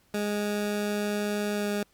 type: tone with pitch glide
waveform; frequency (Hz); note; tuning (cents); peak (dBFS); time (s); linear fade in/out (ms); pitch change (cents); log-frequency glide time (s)
20% pulse; 207.2 to 205.5; G#3 to G#3; -4 to -18; -22; 0.14-1.83; 2; -14; 1.53-1.7
effects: pink hiss -65 dBFS RMS until 1.93 s + Opus 48 kbps